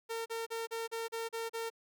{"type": "tone bursts", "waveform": "sawtooth", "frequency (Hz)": 456, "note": "A#4", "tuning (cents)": -38, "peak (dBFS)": -32, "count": 8, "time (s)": [0.09, 1.702], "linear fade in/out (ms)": 20, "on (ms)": 170, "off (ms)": 36, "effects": []}